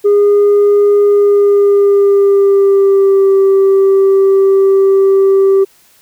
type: tone with pitch glide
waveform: sine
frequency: 409 to 389.2 Hz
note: G#4 to G4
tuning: -26 to -12 cents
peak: -3 dBFS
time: 0.04-5.65 s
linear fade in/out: 20 ms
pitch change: -86 cents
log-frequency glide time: 1.04-3.35 s
effects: tanh soft clip ceiling -4 dBFS + white hiss -48 dBFS RMS until 6.01 s